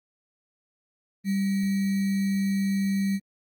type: tone with sample-and-hold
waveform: sine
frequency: 196 Hz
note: G3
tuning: in tune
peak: -22 dBFS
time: 1.24-3.2 s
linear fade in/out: 50 ms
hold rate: 2100 Hz
effects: Opus 24 kbps